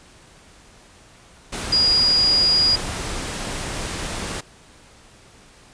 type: tone in noise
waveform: sine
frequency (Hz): 4874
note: D#8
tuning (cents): -37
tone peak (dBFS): -14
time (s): 1.72-2.76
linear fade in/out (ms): 10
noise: pink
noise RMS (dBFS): -28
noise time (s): 1.52-4.41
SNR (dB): +11
effects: pink hiss -49 dBFS RMS until 5.73 s + resampled to 22050 Hz